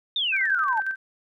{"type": "exponential sweep", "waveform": "sine", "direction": "down", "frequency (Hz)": [3729, 830.6], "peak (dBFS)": -22, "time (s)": [0.16, 0.8], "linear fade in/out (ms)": 2}
{"type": "tone with tremolo", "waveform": "sine", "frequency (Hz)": 1557, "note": "G6", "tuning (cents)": -12, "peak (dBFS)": -23, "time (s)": [0.32, 0.96], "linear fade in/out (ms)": 20, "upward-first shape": "square", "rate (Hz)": 11, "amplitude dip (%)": 50}
{"effects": []}